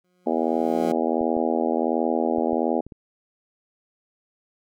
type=tone with exponential growth; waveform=20% pulse; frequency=180.3 Hz; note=F#3; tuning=45 cents flat; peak=-24 dBFS; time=0.04-0.92 s; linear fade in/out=5 ms; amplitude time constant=190 ms
type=harmonic tone; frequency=81.4 Hz; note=E2; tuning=21 cents flat; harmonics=3 / 4 / 5 / 6 / 7 / 8 / 9 / 10; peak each=-26 / -27 / -28 / -29 / -29 / -30 / -31 / -31 dBFS; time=0.26-2.81 s; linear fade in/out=10 ms
type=clicks; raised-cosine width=3 ms; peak=-27 dBFS; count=6; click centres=1.212 / 1.368 / 2.383 / 2.531 / 2.866 / 2.922 s
effects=none